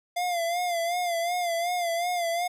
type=tone with vibrato; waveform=square; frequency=694 Hz; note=F5; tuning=11 cents flat; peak=-26 dBFS; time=0.16-2.48 s; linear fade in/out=10 ms; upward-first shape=sine; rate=2.7 Hz; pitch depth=64 cents each way; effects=resampled to 32000 Hz